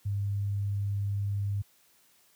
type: tone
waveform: sine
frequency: 100.6 Hz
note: G2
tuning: 45 cents sharp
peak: -27 dBFS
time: 0.05-1.62 s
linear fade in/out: 10 ms
effects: white hiss -64 dBFS RMS until 2.35 s + high-pass 60 Hz 12 dB/octave